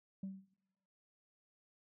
sine tone with exponential decay, 192.4 Hz, G3, 32 cents flat, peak -36 dBFS, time 0.23-0.54 s, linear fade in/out 5 ms, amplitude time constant 66 ms, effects noise-tail reverb RT60 0.9 s tail -19 dB re dry + tanh soft clip ceiling -37 dBFS

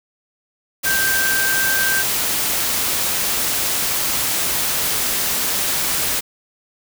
sine tone in noise, 1568 Hz, G6, in tune, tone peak -18 dBFS, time 0.85-2.03 s, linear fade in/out 20 ms, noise white, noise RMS -20 dBFS, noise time 0.83-6.21 s, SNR -1 dB, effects none

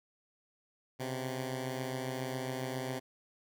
10% pulse beating tone pair, 128.9 / 136.2 Hz, C3 / C#3, -26 / -30 cents, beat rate 7.3 Hz, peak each -28 / -35 dBFS, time 0.99-3 s, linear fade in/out 20 ms, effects none

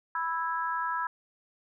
harmonic tone, 329.6 Hz, E4, in tune, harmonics 3 / 4 / 5, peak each -31 / -33 / -35 dBFS, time 0.15-1.07 s, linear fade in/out 2 ms, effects none

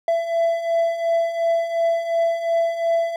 triangle beating tone pair, 667 / 669.8 Hz, E5 / E5, +20 / +27 cents, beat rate 2.8 Hz, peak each -23 / -17 dBFS, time 0.08-3.16 s, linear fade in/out 2 ms, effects none

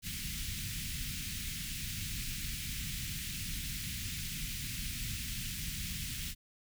pink band-stop noise, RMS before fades -39 dBFS, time 0.02-6.35 s, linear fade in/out 50 ms, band 200 to 2100 Hz, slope 24 dB/octave, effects none

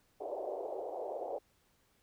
white band-pass noise, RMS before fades -40 dBFS, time 0.2-1.39 s, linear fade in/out 10 ms, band 380 to 740 Hz, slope 48 dB/octave, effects pink hiss -72 dBFS RMS until 2.02 s

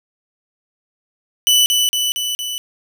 sawtooth tone with echo, 2980 Hz, F#7, 12 cents sharp, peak -7 dBFS, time 1.47-1.66 s, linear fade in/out 0 ms, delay 230 ms, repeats 4, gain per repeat -3 dB, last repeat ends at 2.58 s, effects none

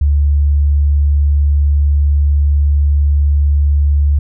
sine tone, 72.2 Hz, D2, 29 cents flat, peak -8 dBFS, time 0.01-4.19 s, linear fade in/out 5 ms, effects none

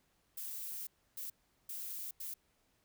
violet noise bursts at uneven times, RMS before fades -43 dBFS, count 4, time 0.37-0.87 / 1.17-1.3 / 1.69-2.11 / 2.2-2.34 s, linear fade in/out 5 ms, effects pink hiss -75 dBFS RMS until 2.84 s

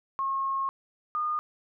sine tone pair in turn, 1083 / 1221.2 Hz, C#6 / D#6, -41 / -33 cents, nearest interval major second, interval 208 cents, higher second, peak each -26 dBFS, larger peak neither, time 0.19-0.69 / 1.15-1.39 s, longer first, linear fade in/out 0 ms, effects none

